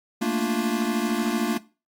square chord, Bb major seventh, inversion third, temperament equal, 220 / 233.1 / 293.7 / 349.2 Hz, A3 / Bb3 / D4 / F4, 0 / 0 / 0 / 0 cents, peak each -29 / -27 / -30 / -30 dBFS, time 0.21-1.58 s, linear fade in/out 10 ms, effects noise-tail reverb RT60 0.3 s tail -17 dB re dry + AAC 64 kbps

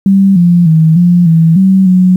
sine tone with pitch steps, 194.9 / 174 / 159.7 / 175.5 / 163.4 / 190.7 / 183.5 Hz, G3 / F3 / D#3 / F3 / E3 / G3 / F#3, -10 / -6 / +45 / +9 / -15 / -47 / -14 cents, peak -3 dBFS, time 0.06-2.16 s, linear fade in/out 2 ms, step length 300 ms, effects 7-bit

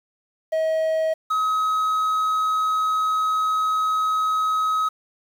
triangle tone pair in turn, 638 / 1272.7 Hz, D#5 / D#6, +43 / +39 cents, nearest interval octave, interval 1196 cents, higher second, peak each -17 dBFS, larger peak neither, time 0.52-1.14 / 1.3-4.89 s, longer second, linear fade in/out 10 ms, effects 8-bit

